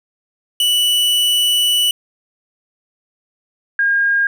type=tone pair in turn; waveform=45% pulse / sine; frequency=2960 / 1619.6 Hz; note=F#7 / G#6; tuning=0 / -44 cents; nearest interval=minor seventh; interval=1044 cents; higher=first; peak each=-12 dBFS; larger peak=neither; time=0.6-1.91 / 3.79-4.27 s; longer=first; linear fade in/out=2 ms; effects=none